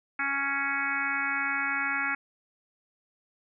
harmonic tone with a mistuned harmonic, 277.6 Hz, C#4, 3 cents sharp, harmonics 1 / 3 / 4 / 5 / 6 / 7 / 8 / 9, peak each -41 / -38 / -39 / -32 / -32 / -36 / -32 / -39 dBFS, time 0.19-2.15 s, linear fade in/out 5 ms, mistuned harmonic 9, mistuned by +24 cents, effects none

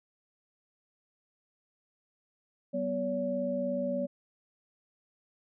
sine tone cluster, 190.7 / 247.4 / 568 Hz, G3 / B3 / C#5, -47 / +3 / +42 cents, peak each -37 / -34 / -31 dBFS, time 2.73-4.07 s, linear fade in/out 20 ms, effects none

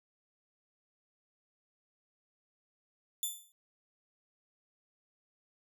5% pulse tone with exponential decay, 3520 Hz, A7, in tune, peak -22 dBFS, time 3.23-3.52 s, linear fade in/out 1 ms, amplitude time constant 63 ms, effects none

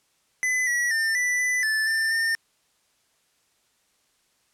square tone with pitch steps, 2012 / 1932 / 1799 / 1978 / 1994 / 1750 / 1786 / 1812 Hz, B6 / B6 / A6 / B6 / B6 / A6 / A6 / A#6, +32 / -39 / +38 / +2 / +16 / -10 / +25 / -50 cents, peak -22 dBFS, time 0.43-2.35 s, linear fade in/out 0 ms, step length 240 ms, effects white hiss -67 dBFS RMS until 4.53 s + low-pass 10000 Hz 12 dB/octave

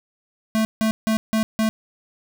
square tone bursts, 220 Hz, A3, in tune, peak -18 dBFS, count 5, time 0.55-1.69 s, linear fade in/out 0 ms, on 100 ms, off 160 ms, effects none

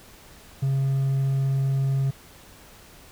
triangle tone with hard clipping, 135.7 Hz, C#3, 36 cents flat, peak -21 dBFS, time 0.62-2.11 s, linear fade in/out 10 ms, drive 5 dB, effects pink hiss -49 dBFS RMS until 3.11 s

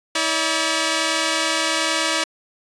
5% pulse tone pair together, 322.1 / 574 Hz, E4 / D5, -40 / -40 cents, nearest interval minor seventh, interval 1000 cents, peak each -10 dBFS, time 0.15-2.24 s, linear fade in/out 5 ms, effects resampled to 22050 Hz

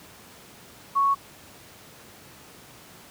sine tone, 1108.7 Hz, C#6, in tune, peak -18 dBFS, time 0.95-1.15 s, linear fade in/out 20 ms, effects pink hiss -48 dBFS RMS until 3.1 s + high-pass 100 Hz 12 dB/octave

